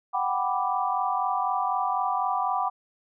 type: chord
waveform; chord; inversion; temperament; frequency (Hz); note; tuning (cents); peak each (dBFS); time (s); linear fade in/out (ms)
sine; G major seventh; third; equal; 740 / 784 / 987.8 / 1174.7; F#5 / G5 / B5 / D6; 0 / 0 / 0 / 0; -29; 0.13-2.7; 20
effects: none